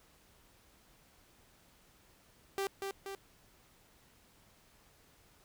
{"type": "tone with echo", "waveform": "sawtooth", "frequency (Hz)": 392, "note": "G4", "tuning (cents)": 0, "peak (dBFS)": -29, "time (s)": [2.58, 2.67], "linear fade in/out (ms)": 0, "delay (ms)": 240, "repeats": 2, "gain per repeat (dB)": -4, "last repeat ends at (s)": 3.15, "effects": ["pink hiss -65 dBFS RMS until 5.44 s"]}